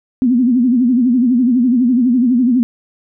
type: tone with vibrato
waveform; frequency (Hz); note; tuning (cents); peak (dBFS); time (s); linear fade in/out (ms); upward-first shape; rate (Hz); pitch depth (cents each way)
sine; 246.7; B3; -2; -9; 0.22-2.63; 0; sine; 12; 120
effects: none